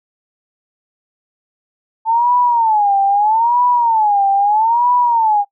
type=tone with vibrato; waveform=sine; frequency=880 Hz; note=A5; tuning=in tune; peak=-10 dBFS; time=2.05-5.45 s; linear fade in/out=50 ms; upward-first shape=sine; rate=0.78 Hz; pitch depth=190 cents each way; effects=noise-tail reverb RT60 0.1 s tail -23 dB re dry